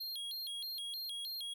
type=tone with vibrato; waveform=square; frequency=3727 Hz; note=A#7; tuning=1 cent flat; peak=-40 dBFS; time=0-1.54 s; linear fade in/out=10 ms; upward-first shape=square; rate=3.2 Hz; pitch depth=210 cents each way; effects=none